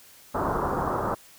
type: low-pass noise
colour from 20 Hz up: white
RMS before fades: -27 dBFS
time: 0.34-1.15 s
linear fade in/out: 10 ms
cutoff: 1300 Hz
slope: 48 dB/octave
effects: white hiss -52 dBFS RMS until 1.38 s